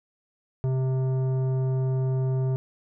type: tone with tanh clipping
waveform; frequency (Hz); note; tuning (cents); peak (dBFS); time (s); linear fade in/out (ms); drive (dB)
triangle; 130.81; C3; 0; -24; 0.64-2.56; 0; 16
effects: none